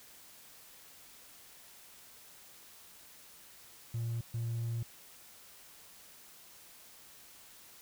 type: tone bursts at uneven times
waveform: triangle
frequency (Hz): 116.1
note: A#2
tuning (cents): -7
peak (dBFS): -30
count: 2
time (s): 3.94-4.21 / 4.34-4.83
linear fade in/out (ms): 5
effects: tanh soft clip ceiling -28 dBFS + white hiss -56 dBFS RMS until 7.81 s